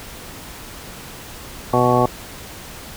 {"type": "harmonic tone", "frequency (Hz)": 123.47, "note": "B2", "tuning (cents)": 0, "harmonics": [1, 2, 3, 4, 5, 6, 7, 9], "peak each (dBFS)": [-21, -21, -21, -21, -21, -21, -21, -21], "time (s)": [1.73, 2.06], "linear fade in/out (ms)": 5, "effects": ["pink hiss -36 dBFS RMS until 2.96 s"]}